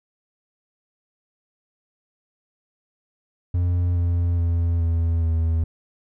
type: tone with pitch steps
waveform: triangle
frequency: 88.1 / 86.44 / 84.8 / 83.2 / 81.63 Hz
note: F2 / F2 / E2 / E2 / E2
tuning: +16 / -17 / +50 / +17 / -16 cents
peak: -16 dBFS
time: 3.54-5.64 s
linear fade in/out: 5 ms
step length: 420 ms
effects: none